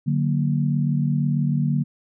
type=chord; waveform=sine; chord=D augmented; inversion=none; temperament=equal; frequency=146.83 / 185 / 233.1 Hz; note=D3 / F#3 / A#3; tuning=0 / 0 / 0 cents; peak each=-20 / -26 / -25 dBFS; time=0.06-1.84 s; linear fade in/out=20 ms; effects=none